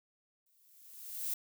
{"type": "noise with exponential growth", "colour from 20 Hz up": "violet", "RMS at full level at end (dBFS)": -34, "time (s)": [0.46, 1.34], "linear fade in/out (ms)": 5, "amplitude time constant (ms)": 190, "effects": []}